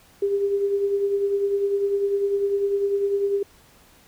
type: tone with tremolo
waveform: sine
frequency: 400 Hz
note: G4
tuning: 35 cents sharp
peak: -17 dBFS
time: 0.22-3.43 s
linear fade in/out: 5 ms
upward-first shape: triangle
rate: 10 Hz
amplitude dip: 55%
effects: pink hiss -54 dBFS RMS until 4.07 s